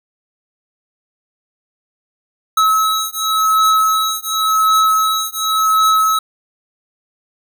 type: beating tone pair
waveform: square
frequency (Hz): 1292 / 1292.91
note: E6 / E6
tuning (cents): -35 / -34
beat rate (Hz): 0.91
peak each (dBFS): -16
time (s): 2.57-6.19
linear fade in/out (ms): 5
effects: none